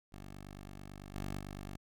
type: tone with level steps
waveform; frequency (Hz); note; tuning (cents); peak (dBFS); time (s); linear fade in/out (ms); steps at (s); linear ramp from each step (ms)
10% pulse; 49; G1; 0; -39 / -30 / -35; 0.12-1.77; 10; 1.14 / 1.38; 20
effects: none